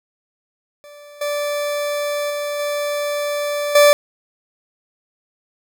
40% pulse tone with level steps, 584 Hz, D5, 10 cents flat, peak -38 / -19 / -21 / -19 / -7 dBFS, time 0.84-3.93 s, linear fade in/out 0 ms, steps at 1.21 / 2.3 / 2.59 / 3.75 s, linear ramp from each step 5 ms, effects none

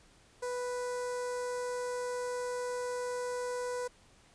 sawtooth tone with notch filter, 493.9 Hz, B4, in tune, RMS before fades -36 dBFS, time 0.42-3.88 s, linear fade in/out 10 ms, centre 3000 Hz, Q 0.6, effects pink hiss -62 dBFS RMS until 4.34 s + resampled to 22050 Hz

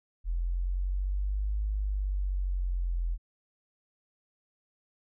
sine exponential two-way sweep, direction up then down, 42.01 to 51.9 to 42.01 Hz, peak -27 dBFS, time 0.24-3.18 s, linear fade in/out 50 ms, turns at 1.61 s, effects none

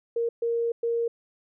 sine tone bursts at uneven times, 466.2 Hz, A#4, in tune, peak -23 dBFS, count 3, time 0.16-0.29 / 0.42-0.72 / 0.83-1.08 s, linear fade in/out 5 ms, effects none

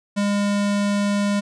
square tone, 203.1 Hz, G#3, 38 cents flat, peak -19 dBFS, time 0.16-1.41 s, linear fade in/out 20 ms, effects resampled to 22050 Hz

